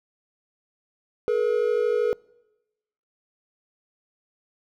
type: tone pair together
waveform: triangle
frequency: 427.2 / 480 Hz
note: G#4 / B4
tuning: +49 / -49 cents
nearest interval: major second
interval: 202 cents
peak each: -21 dBFS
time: 1.28-2.13 s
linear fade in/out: 0 ms
effects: noise-tail reverb RT60 1.0 s tail -25 dB re dry